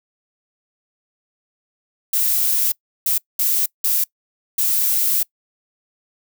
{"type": "noise bursts at uneven times", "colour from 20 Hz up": "violet", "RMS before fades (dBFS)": -18, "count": 5, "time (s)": [[2.13, 2.72], [3.06, 3.18], [3.39, 3.66], [3.84, 4.04], [4.58, 5.23]], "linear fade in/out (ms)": 5, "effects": ["noise-tail reverb RT60 0.1 s tail -24 dB re dry"]}